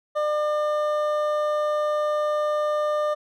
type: tone pair together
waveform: triangle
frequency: 600 / 1200 Hz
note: D5 / D6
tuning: +37 / +37 cents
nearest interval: octave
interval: 1200 cents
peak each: -20 / -26 dBFS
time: 0.15-3.15 s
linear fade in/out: 20 ms
effects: none